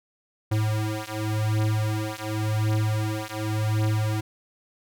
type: beating tone pair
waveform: square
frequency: 107.5 / 108.4 Hz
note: A2 / A2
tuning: -40 / -25 cents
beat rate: 0.9 Hz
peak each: -27 dBFS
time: 0.51-4.21 s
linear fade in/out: 10 ms
effects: none